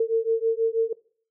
sine beating tone pair, 449.6 / 455.8 Hz, A4 / A#4, +37 / -39 cents, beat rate 6.2 Hz, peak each -23 dBFS, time 0-0.93 s, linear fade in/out 5 ms, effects noise-tail reverb RT60 0.5 s tail -22 dB re dry

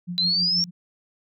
sine tone with tremolo, 176.4 Hz, F3, 18 cents sharp, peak -26 dBFS, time 0.07-0.71 s, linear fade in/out 20 ms, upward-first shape triangle, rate 6.3 Hz, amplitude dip 85%
sine exponential sweep, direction up, 3972 to 5588 Hz, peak -19 dBFS, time 0.18-0.64 s, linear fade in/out 0 ms
effects none

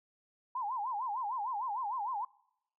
sine tone with vibrato, 924 Hz, A#5, 16 cents flat, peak -33 dBFS, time 0.55-2.25 s, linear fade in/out 5 ms, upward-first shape sine, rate 6.6 Hz, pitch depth 240 cents each way, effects noise-tail reverb RT60 0.8 s tail -24 dB re dry

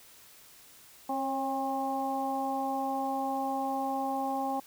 harmonic tone with a mistuned harmonic, 268.5 Hz, C4, 45 cents sharp, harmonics 1 / 2 / 3 / 4, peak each -35 / -38 / -31 / -40 dBFS, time 1.09-4.6 s, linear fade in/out 5 ms, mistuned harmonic 2, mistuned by +30 cents, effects white hiss -55 dBFS RMS until 4.66 s

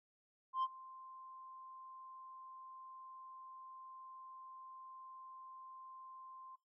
sine tone with ADSR envelope, 1046.5 Hz, C6, in tune, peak -30 dBFS, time 0.53-6.56 s, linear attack 100 ms, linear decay 42 ms, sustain -22 dB, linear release 12 ms, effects noise-tail reverb RT60 0.2 s tail -19 dB re dry + tanh soft clip ceiling -32 dBFS

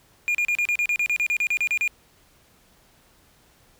triangle tone bursts, 2422 Hz, D#7, 47 cents flat, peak -18 dBFS, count 16, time 0.28-1.877 s, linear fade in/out 0 ms, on 67 ms, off 35 ms, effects pink hiss -58 dBFS RMS until 3.79 s

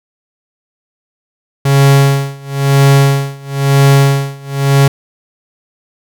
45% pulse tone with tremolo, 138.59 Hz, C#3, in tune, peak -4 dBFS, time 1.65-4.88 s, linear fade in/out 5 ms, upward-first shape sine, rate 1 Hz, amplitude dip 95%, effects none

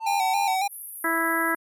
triangle tone, 893 Hz, A5, 25 cents sharp, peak -24 dBFS, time 0-0.57 s, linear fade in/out 50 ms
square tone with vibrato, 781 Hz, G5, 7 cents flat, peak -23 dBFS, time 0.06-0.68 s, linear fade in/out 10 ms, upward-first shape square, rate 3.6 Hz, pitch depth 54 cents each way
white band-pass noise, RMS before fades -39 dBFS, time 0.68-1.56 s, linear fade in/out 50 ms, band 10000 to 13000 Hz, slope 96 dB/octave
harmonic tone, 329.6 Hz, E4, in tune, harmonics 1 / 2 / 3 / 4 / 5 / 6, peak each -29 / -33 / -30 / -28 / -26 / -30 dBFS, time 1.04-1.55 s, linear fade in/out 5 ms
effects none

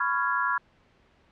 sine chord, C# dominant seventh, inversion third, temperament just, 997.9 / 1108.7 / 1385.9 / 1663.1 Hz, B5 / C#6 / E#6 / G#6, +18 / 0 / -14 / +2 cents, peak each -29 / -30 / -28 / -29 dBFS, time 0-0.58 s, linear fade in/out 5 ms, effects pink hiss -62 dBFS RMS until 1.31 s + low-pass 3000 Hz 12 dB/octave

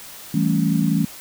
sine chord, A dominant seventh, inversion second, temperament equal, 164.81 / 196 / 220 / 277.2 Hz, E3 / G3 / A3 / C#4, 0 / 0 / 0 / 0 cents, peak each -20 / -22 / -22 / -23 dBFS, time 0.34-1.05 s, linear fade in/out 5 ms, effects white hiss -39 dBFS RMS until 1.2 s

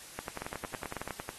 two click trains, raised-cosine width 0.5 ms, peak -22 / -22 dBFS, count 13 / 7, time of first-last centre 0.19-1.291 / 0.42-1.076 s, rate 10.9 / 9.14 Hz, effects white hiss -49 dBFS RMS until 1.38 s + AAC 32 kbps

